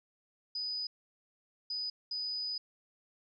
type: tone bursts at uneven times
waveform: sine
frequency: 4978 Hz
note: D#8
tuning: in tune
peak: -34 dBFS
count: 3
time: 0.55-0.87 / 1.7-1.9 / 2.11-2.58 s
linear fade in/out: 5 ms
effects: none